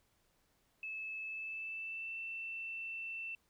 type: tone with pitch glide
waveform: sine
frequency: 2607 to 2676 Hz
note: E7 to E7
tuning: -20 to +25 cents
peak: -40 dBFS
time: 0.83-3.35 s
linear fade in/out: 2 ms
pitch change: +45 cents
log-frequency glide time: 1.22-2.18 s
effects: pink hiss -75 dBFS RMS until 3.49 s